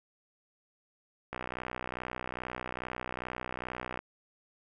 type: click train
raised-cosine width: 0.5 ms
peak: -21 dBFS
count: 167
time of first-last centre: 1.33-3.99 s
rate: 62.4 Hz
effects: none